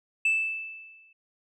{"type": "tone with exponential decay", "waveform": "sine", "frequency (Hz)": 2637, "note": "E7", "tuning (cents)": 0, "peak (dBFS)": -17, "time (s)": [0.25, 1.13], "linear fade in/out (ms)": 5, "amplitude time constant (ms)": 190, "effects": ["tanh soft clip ceiling -19 dBFS"]}